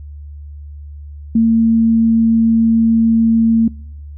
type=tone; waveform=sine; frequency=226.7 Hz; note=A#3; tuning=48 cents flat; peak=-8 dBFS; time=1.35-3.68 s; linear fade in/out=5 ms; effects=noise-tail reverb RT60 0.8 s tail -25 dB re dry + added 73 Hz sine -29 dBFS peak until 4.17 s